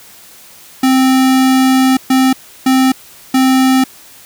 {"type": "tone bursts at uneven times", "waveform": "square", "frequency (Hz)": 261.6, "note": "C4", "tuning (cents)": 0, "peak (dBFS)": -8, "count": 4, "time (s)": [[0.83, 1.97], [2.1, 2.33], [2.66, 2.92], [3.34, 3.84]], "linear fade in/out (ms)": 5, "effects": ["white hiss -39 dBFS RMS until 4.25 s"]}